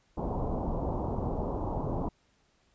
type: low-pass noise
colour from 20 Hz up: pink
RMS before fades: -32 dBFS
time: 0.17-2.09 s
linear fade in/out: 10 ms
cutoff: 1000 Hz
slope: 48 dB/octave
effects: pink hiss -69 dBFS RMS until 2.74 s + resampled to 16000 Hz